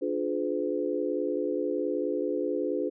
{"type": "chord", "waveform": "sine", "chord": "D diminished seventh", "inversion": "none", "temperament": "just", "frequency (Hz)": [293.7, 352.4, 422.9, 507.5], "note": ["D4", "F4", "Ab4", "Cb5"], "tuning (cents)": [0, 16, 31, 47], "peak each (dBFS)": -32, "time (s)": [0.01, 2.9], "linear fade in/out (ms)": 20, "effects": []}